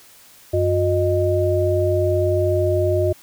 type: tone cluster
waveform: sine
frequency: 93.4 / 360.6 / 618 Hz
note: F#2 / F#4 / D#5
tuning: +17 / -45 / -12 cents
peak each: -20 dBFS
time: 0.53-3.13 s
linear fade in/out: 10 ms
effects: white hiss -48 dBFS RMS until 3.22 s